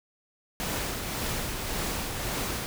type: noise with tremolo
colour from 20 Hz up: pink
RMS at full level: -30 dBFS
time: 0.6-2.66 s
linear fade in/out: 0 ms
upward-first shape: triangle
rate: 1.8 Hz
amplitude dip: 40%
effects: none